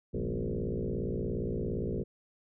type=tone with frequency modulation; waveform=sine; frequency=133.7 Hz; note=C3; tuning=38 cents sharp; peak=-30 dBFS; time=0.13-2.04 s; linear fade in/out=20 ms; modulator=57.3 Hz; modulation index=6; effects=none